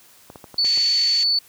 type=clicks; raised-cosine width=1 ms; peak=-24 dBFS; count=6; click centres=0.301 / 0.358 / 0.442 / 0.543 / 0.646 / 0.775 s
type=tone; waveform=sine; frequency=4474 Hz; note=C#8; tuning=15 cents sharp; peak=-16 dBFS; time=0.58-1.39 s; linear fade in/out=5 ms
type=band-pass noise; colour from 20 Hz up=white; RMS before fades=-33 dBFS; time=0.64-1.24 s; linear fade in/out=10 ms; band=1800 to 7200 Hz; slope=96 dB/octave
effects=white hiss -51 dBFS RMS until 1.48 s + high-pass 60 Hz 12 dB/octave